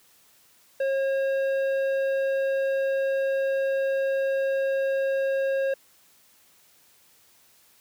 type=tone with tanh clipping; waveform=sine; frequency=541 Hz; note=C#5; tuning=42 cents flat; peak=-24 dBFS; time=0.8-5.74 s; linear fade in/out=5 ms; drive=10 dB; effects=white hiss -59 dBFS RMS until 7.8 s + high-pass 60 Hz 12 dB/octave